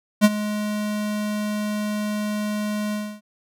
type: tone with ADSR envelope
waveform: square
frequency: 210 Hz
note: G#3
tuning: 19 cents sharp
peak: -9 dBFS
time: 0.21-3.21 s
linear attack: 36 ms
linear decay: 39 ms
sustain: -15 dB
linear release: 280 ms
effects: none

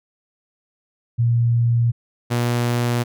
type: tone pair in turn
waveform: sine / sawtooth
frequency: 117.9 / 120.24 Hz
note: A#2 / B2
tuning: +20 / -46 cents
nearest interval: unison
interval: 34 cents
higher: second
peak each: -14 dBFS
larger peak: neither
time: 1.18-1.92 / 2.3-3.04 s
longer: neither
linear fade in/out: 20 ms
effects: none

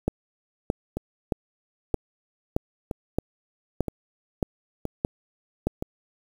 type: two click trains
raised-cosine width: 2 ms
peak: -9 / -15 dBFS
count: 10 / 6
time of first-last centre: 0.08-5.67 / 0.97-5.824 s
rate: 1.61 / 1.03 Hz
effects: 7-bit

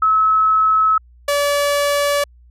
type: tone pair in turn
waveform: sine / sawtooth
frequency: 1293 / 574.6 Hz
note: E6 / D5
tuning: -34 / -38 cents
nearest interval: octave + major second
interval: 1404 cents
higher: first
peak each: -11 dBFS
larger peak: neither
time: 0.02-0.98 / 1.28-2.24 s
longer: neither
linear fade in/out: 5 ms
effects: added 60 Hz sine -44 dBFS peak until 2.5 s + resampled to 32000 Hz

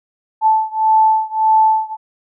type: beating tone pair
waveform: sine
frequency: 875 / 876.7 Hz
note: A5 / A5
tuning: -10 / -7 cents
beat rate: 1.7 Hz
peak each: -13 / -14 dBFS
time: 0.41-1.97 s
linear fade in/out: 50 ms
effects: none

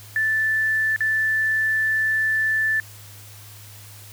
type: tone with dropouts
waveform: sine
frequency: 1758 Hz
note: A6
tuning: 2 cents flat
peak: -18 dBFS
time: 0.16-2.8 s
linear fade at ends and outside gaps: 1 ms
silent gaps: 0.962-1.006 s
effects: added 103 Hz sine -43 dBFS peak until 4.12 s + white hiss -45 dBFS RMS until 4.12 s

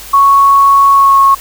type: tone with pitch glide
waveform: sine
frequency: 1108.7 to 1096 Hz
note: C#6 to C#6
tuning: 0 to -20 cents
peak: -3 dBFS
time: 0.13-1.35 s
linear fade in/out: 10 ms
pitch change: -20 cents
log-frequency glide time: 0.91-1.17 s
effects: added 50 Hz sine -36 dBFS peak until 1.4 s + white hiss -30 dBFS RMS until 1.4 s

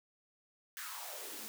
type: noise with high-pass filter sweep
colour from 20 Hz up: white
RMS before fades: -45 dBFS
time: 0.77-1.48 s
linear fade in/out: 0 ms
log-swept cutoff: 1700 to 210 Hz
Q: 4.3
effects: none

